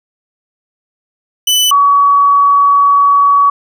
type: tone pair in turn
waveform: sawtooth / sine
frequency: 2995 / 1131.9 Hz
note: F#7 / C#6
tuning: +20 / +36 cents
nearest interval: octave + perfect fourth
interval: 1684 cents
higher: first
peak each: -5 dBFS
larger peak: neither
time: 1.47-1.71 / 1.71-3.5 s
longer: second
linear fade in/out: 5 ms
effects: none